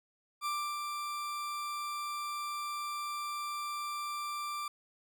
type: tone with ADSR envelope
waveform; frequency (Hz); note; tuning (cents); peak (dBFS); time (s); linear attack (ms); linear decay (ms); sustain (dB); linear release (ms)
40% pulse; 1179; D6; +6; -31; 0.41-4.68; 48; 310; -4; 3
effects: none